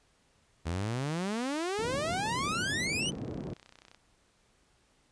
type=exponential sweep; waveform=sawtooth; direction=up; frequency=78.1 to 3076 Hz; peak=-27 dBFS; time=0.65-3.11 s; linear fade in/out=20 ms
type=band-pass noise; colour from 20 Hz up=pink; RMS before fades=-38 dBFS; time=1.78-3.54 s; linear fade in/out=10 ms; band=110 to 380 Hz; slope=12 dB/octave
type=click train; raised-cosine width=0.2 ms; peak=-35 dBFS; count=62; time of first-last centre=2.01-3.947 s; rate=31.5 Hz
effects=pink hiss -68 dBFS RMS until 5.11 s + resampled to 22050 Hz